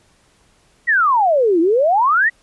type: exponential two-way sweep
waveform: sine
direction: down then up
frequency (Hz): 1967 to 318.3 to 1967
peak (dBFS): -11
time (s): 0.87-2.3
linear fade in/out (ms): 20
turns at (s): 1.6
effects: pink hiss -56 dBFS RMS until 2.42 s + resampled to 24000 Hz